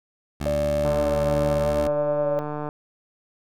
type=tone with pitch glide; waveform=15% pulse; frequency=73.42 to 73.97 Hz; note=D2 to D2; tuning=0 to +13 cents; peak=-20 dBFS; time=0.4-1.88 s; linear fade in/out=10 ms; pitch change=+13 cents; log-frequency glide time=1.01-1.3 s
type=tone with vibrato; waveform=sine; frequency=581 Hz; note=D5; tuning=19 cents flat; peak=-21 dBFS; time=0.46-2.39 s; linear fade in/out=0 ms; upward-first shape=square; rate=0.84 Hz; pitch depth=16 cents each way
type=click train; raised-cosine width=1 ms; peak=-17 dBFS; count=275; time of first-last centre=0.85-2.689 s; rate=149 Hz
effects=none

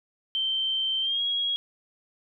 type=tone with pitch glide; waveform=sine; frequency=3118 to 3303 Hz; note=G7 to G#7; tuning=-10 to -10 cents; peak=-24 dBFS; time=0.35-1.56 s; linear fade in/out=0 ms; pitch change=+100 cents; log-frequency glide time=1.01-1.22 s; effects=none

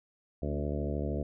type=harmonic tone with a mistuned harmonic; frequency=73.1 Hz; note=D2; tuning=7 cents flat; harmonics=1 / 2 / 3 / 4 / 5 / 6 / 7 / 8 / 9; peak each=-34 / -37 / -39 / -40 / -41 / -42 / -42 / -43 / -44 dBFS; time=0.42-1.23 s; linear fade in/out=5 ms; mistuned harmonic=4; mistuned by=-21 cents; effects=none

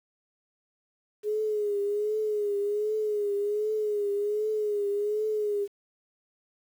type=tone with vibrato; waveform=sine; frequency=417.7 Hz; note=G#4; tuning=10 cents sharp; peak=-25 dBFS; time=1.23-5.68 s; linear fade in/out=50 ms; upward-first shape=triangle; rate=1.3 Hz; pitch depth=67 cents each way; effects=9-bit

